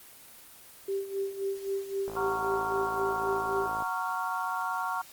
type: tone with tremolo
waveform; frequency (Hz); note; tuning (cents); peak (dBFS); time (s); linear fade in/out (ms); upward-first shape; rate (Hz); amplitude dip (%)
sine; 392; G4; 0; -27; 0.88-3.67; 5; sine; 3.8; 75
type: click train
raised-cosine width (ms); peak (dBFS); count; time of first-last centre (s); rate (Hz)
1; -26; 96; 2.08-3.823; 54.5
type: chord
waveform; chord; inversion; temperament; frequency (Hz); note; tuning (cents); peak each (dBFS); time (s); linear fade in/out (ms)
sine; Gb major seventh; none; just; 740 / 925 / 1110 / 1387.5; Gb5 / Bb5 / Db6 / F6; 0 / -14 / +2 / -12; -36 / -34 / -34 / -35; 2.16-5.02; 10
effects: white hiss -51 dBFS RMS until 5.12 s + Opus 24 kbps